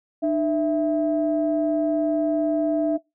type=tone pair together; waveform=sine; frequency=302.6 / 660 Hz; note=D#4 / E5; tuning=-48 / +2 cents; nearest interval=octave + major second; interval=1350 cents; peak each=-21 dBFS; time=0.22-2.98 s; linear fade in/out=20 ms; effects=noise-tail reverb RT60 0.2 s tail -23 dB re dry + tanh soft clip ceiling -11 dBFS